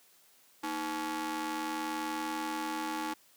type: ring-modulated tone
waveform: sawtooth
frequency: 272.9 Hz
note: C#4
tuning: 27 cents flat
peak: -26 dBFS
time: 0.63-3.14 s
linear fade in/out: 10 ms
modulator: 586 Hz
effects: white hiss -63 dBFS RMS until 3.36 s + high-pass 150 Hz 12 dB/octave